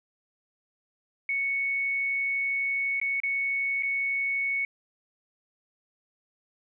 sine tone with dropouts, 2217 Hz, C#7, in tune, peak -25 dBFS, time 1.29-4.65 s, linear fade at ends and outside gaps 2 ms, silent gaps 3-3.014 / 3.202-3.234 / 3.825-3.832 s, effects none

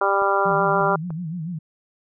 harmonic tone, 197.6 Hz, G3, 14 cents sharp, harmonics 2 / 3 / 4 / 5 / 6 / 7, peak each -24 / -24 / -24 / -24 / -24 / -24 dBFS, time 0.01-0.96 s, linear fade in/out 5 ms
click train, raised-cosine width 1 ms, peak -23 dBFS, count 4, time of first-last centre 0.22-1.105 s, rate 3.39 Hz
sine tone with vibrato, 167.3 Hz, E3, 26 cents sharp, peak -26 dBFS, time 0.45-1.59 s, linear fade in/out 10 ms, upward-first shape sine, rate 6.9 Hz, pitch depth 140 cents each way
effects none

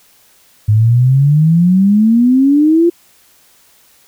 sine exponential sweep, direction up, 103.83 to 349.2 Hz, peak -6 dBFS, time 0.68-2.9 s, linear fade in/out 10 ms, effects white hiss -49 dBFS RMS until 4.07 s

